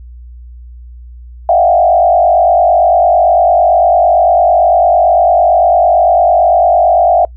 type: tone with frequency modulation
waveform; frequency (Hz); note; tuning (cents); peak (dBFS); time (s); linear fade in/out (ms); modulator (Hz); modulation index
sine; 698.5; F5; 0; -5; 1.49-7.25; 2; 48.9; 1.4
effects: noise-tail reverb RT60 0.1 s tail -26 dB re dry + added 60 Hz sine -29 dBFS peak until 7.36 s